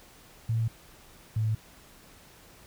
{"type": "tone pair in turn", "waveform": "sine", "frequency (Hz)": [113.4, 109.48], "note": ["A#2", "A2"], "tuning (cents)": [-47, -8], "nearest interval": "minor second", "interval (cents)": 61, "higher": "first", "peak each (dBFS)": [-24, -24], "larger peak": "neither", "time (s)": [[0.49, 0.68], [1.36, 1.55]], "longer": "neither", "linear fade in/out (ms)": 5, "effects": ["pink hiss -54 dBFS RMS until 2.66 s"]}